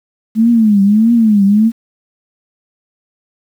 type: tone with vibrato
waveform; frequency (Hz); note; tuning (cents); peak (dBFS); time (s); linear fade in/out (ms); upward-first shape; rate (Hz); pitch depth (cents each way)
sine; 215.6; A3; -35; -6; 0.35-1.72; 50; triangle; 1.6; 180
effects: 7-bit